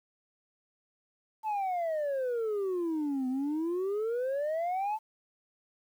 sine exponential two-way sweep, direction down then up, 888 to 252 to 888 Hz, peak -26 dBFS, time 1.43-4.99 s, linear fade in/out 50 ms, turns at 3.28 s, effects tanh soft clip ceiling -28 dBFS + 10-bit

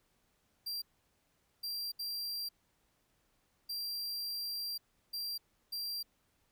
45% pulse tone bursts at uneven times, 4737 Hz, D8, 14 cents sharp, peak -36 dBFS, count 6, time 0.66-0.82 / 1.63-1.92 / 1.99-2.49 / 3.69-4.78 / 5.13-5.38 / 5.72-6.03 s, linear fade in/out 10 ms, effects pink hiss -75 dBFS RMS until 6.51 s

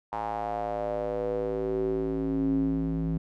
square tone with band-pass filter sweep, 54.6 Hz, A1, 13 cents flat, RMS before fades -29 dBFS, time 0.12-3.18 s, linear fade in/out 10 ms, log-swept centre 880 to 200 Hz, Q 5.4, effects none

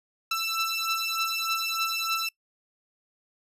15% pulse beating tone pair, 1328 / 1331.3 Hz, E6 / E6, +12 / +17 cents, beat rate 3.3 Hz, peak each -23 dBFS, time 0.31-2.29 s, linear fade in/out 5 ms, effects noise-tail reverb RT60 0.1 s tail -24 dB re dry + resampled to 32000 Hz

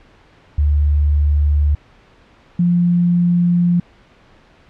sine tone pair in turn, 73.42 / 174.62 Hz, D2 / F3, 0 / 0 cents, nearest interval octave + minor third, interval 1500 cents, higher second, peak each -11 dBFS, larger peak neither, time 0.58-1.75 / 2.59-3.8 s, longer second, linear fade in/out 5 ms, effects pink hiss -49 dBFS RMS until 4.69 s + low-pass 3000 Hz 12 dB/octave

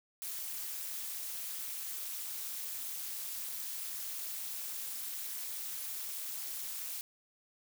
blue noise with amplitude modulation, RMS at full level -37 dBFS, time 0.22-7.01 s, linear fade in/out 0 ms, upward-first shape sine, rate 268 Hz, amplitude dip 80%, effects none

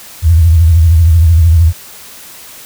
sine tone with vibrato, 82.41 Hz, E2, in tune, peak -3 dBFS, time 0.22-1.73 s, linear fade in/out 50 ms, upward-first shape triangle, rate 13 Hz, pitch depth 140 cents each way, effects white hiss -33 dBFS RMS until 2.65 s

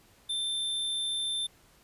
square tone, 3563 Hz, A7, 21 cents sharp, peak -30 dBFS, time 0.29-1.47 s, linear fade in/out 10 ms, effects pink hiss -61 dBFS RMS until 1.83 s + resampled to 32000 Hz

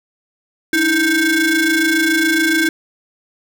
35% pulse ring-modulated tone, 622.3 Hz, D#5, in tune, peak -8 dBFS, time 0.73-2.69 s, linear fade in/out 2 ms, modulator 947 Hz, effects none

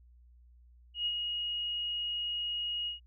sine tone with ADSR envelope, 2882 Hz, F#7, 46 cents flat, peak -28 dBFS, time 0.94-3 s, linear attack 120 ms, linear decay 54 ms, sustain -4 dB, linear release 130 ms, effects added 60 Hz sine -56 dBFS peak until 3.06 s

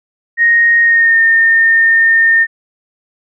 sine tone with pitch glide, 1864.7 to 1822.1 Hz, A#6 to A#6, 0 to -40 cents, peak -6 dBFS, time 0.37-2.47 s, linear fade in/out 50 ms, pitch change -40 cents, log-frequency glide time 0.82-1.2 s, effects none

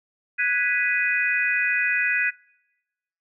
sine chord, G# minor seventh, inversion third, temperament equal, 1480 / 1661.2 / 1975.5 / 2489 Hz, F#6 / G#6 / B6 / D#7, 0 / 0 / 0 / 0 cents, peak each -27 / -26 / -25 / -24 dBFS, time 0.38-2.31 s, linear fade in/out 20 ms, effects noise-tail reverb RT60 1.0 s tail -25 dB re dry

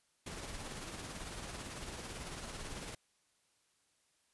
pink noise with tremolo, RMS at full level -43 dBFS, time 0.26-2.95 s, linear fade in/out 5 ms, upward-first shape triangle, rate 18 Hz, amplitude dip 45%, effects white hiss -75 dBFS RMS until 4.33 s + resampled to 24000 Hz

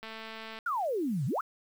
click train, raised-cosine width 0.3 ms, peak -27 dBFS, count 125, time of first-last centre 0.03-0.589 s, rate 222 Hz
sine exponential two-way sweep, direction down then up, 1480 to 120 to 1480 Hz, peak -28 dBFS, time 0.66-1.41 s, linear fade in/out 5 ms, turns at 1.26 s
effects 9-bit

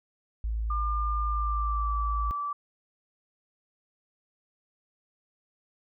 sine tone, 55 Hz, A1, in tune, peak -27 dBFS, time 0.44-2.31 s, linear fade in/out 0 ms
sine tone with pitch glide, 1200 to 1159.8 Hz, D6 to D6, +37 to -22 cents, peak -29 dBFS, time 0.7-2.53 s, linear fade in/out 5 ms, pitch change -59 cents, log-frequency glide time 1.27-1.93 s
effects none

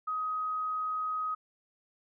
sine tone, 1259 Hz, D#6, 20 cents sharp, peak -30 dBFS, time 0.07-1.35 s, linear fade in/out 10 ms, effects none

